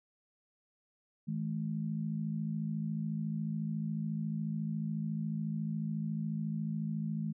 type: tone pair together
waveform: sine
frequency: 160.25 / 214.3 Hz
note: E3 / A3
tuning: -49 / -45 cents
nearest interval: perfect fourth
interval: 504 cents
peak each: -35 / -36 dBFS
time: 1.27-7.33 s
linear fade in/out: 20 ms
effects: none